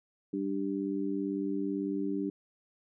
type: harmonic tone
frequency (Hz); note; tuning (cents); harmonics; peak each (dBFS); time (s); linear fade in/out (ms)
98; G2; 0; 2 / 3 / 4; -36 / -32 / -37; 0.33-2.3; 5
effects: none